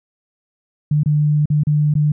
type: tone with dropouts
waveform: sine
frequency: 149.3 Hz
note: D3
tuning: 29 cents sharp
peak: -12 dBFS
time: 0.91-2.12 s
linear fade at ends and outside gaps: 5 ms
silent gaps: 1.034-1.059 / 1.457-1.501 / 1.635-1.669 / 1.94-1.952 s
effects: none